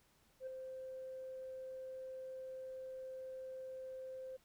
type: tone with ADSR envelope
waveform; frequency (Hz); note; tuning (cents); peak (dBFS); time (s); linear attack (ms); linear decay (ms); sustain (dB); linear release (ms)
sine; 521; C5; -7; -38; 0.4-4.37; 69; 7; -6; 12
effects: tanh soft clip ceiling -40 dBFS + pink hiss -72 dBFS RMS until 4.44 s